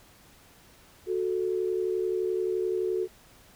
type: tone pair together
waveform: sine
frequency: 368.4 / 440 Hz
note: F#4 / A4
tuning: -7 / 0 cents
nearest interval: minor third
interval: 307 cents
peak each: -27 / -30 dBFS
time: 1.06-3.08 s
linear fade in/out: 50 ms
effects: pink hiss -56 dBFS RMS until 3.55 s